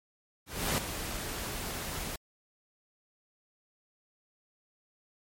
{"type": "noise with ADSR envelope", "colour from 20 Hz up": "pink", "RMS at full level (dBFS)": -28, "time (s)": [0.46, 2.16], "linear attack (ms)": 320, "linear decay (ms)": 3, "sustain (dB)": -9, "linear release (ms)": 4, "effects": ["MP3 64 kbps"]}